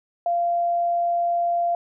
sine tone, 691 Hz, F5, 19 cents flat, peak -19 dBFS, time 0.26-1.75 s, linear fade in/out 2 ms, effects none

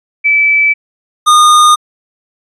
sine / square tone pair in turn, 2309 / 1223.2 Hz, D7 / D#6, -30 / -30 cents, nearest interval major seventh, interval 1100 cents, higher first, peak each -6 / -4 dBFS, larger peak second, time 0.24-0.74 / 1.26-1.76 s, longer neither, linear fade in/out 20 ms, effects resampled to 24000 Hz

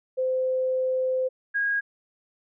sine tone pair in turn, 516 / 1638.2 Hz, C5 / G#6, -24 / -24 cents, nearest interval octave + minor sixth, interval 2000 cents, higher second, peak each -22 dBFS, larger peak neither, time 0.17-1.29 / 1.54-1.81 s, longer first, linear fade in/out 20 ms, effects none

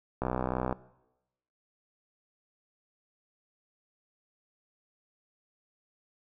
click train, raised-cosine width 1 ms, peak -16 dBFS, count 33, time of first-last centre 0.22-0.726 s, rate 63.2 Hz, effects noise-tail reverb RT60 0.9 s tail -19 dB re dry

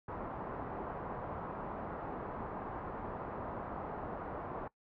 white low-pass noise, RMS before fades -42 dBFS, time 0.08-4.68 s, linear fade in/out 5 ms, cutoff 1100 Hz, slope 24 dB/octave, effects noise-tail reverb RT60 0.1 s tail -20 dB re dry

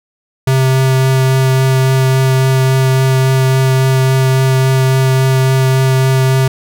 square tone with vibrato, 131.8 Hz, C3, 13 cents sharp, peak -9 dBFS, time 0.47-6.48 s, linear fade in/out 5 ms, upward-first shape triangle, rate 3.6 Hz, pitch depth 10 cents each way, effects none

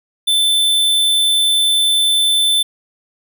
square tone, 3530 Hz, A7, 5 cents sharp, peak -12 dBFS, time 0.27-2.63 s, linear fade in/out 10 ms, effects none

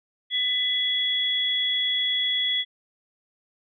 sine tone pair together, 2000 / 3364 Hz, B6 / G#7, +21 / +22 cents, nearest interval major sixth, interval 901 cents, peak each -30 / -22 dBFS, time 0.3-2.65 s, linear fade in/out 50 ms, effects none

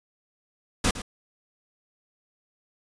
pink noise with echo, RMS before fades -22 dBFS, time 0.84-0.91 s, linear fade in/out 5 ms, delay 110 ms, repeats 1, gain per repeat -13 dB, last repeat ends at 1.02 s, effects resampled to 22050 Hz

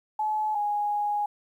sine tone pair in turn, 857 / 828.3 Hz, A5 / G#5, -46 / -5 cents, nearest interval minor second, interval 59 cents, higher first, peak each -24 dBFS, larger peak neither, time 0.19-0.55 / 0.55-1.26 s, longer second, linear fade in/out 5 ms, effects 10-bit

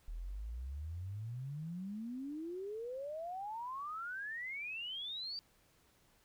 sine exponential sweep, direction up, 38.86 to 4699 Hz, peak -40 dBFS, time 0.08-5.39 s, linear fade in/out 0 ms, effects pink hiss -70 dBFS RMS until 6.24 s

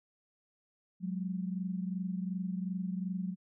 sine tone pair together, 182.49 / 205.2 Hz, F#3 / G#3, -24 / -21 cents, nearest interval major second, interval 203 cents, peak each -34 / -39 dBFS, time 1-3.36 s, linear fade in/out 50 ms, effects none

